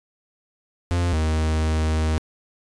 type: tone pair in turn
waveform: 45% pulse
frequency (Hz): 87.31 / 78.64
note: F2 / D#2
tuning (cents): 0 / +19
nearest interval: major second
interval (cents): 181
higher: first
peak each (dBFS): -19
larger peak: neither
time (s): 0.91-1.13 / 1.13-2.18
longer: second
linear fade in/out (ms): 0
effects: resampled to 22050 Hz